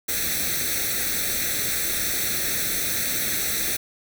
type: noise with comb filter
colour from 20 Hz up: white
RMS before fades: -25 dBFS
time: 0.08-3.77 s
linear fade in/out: 10 ms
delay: 0.5 ms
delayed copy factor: +0.85
effects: none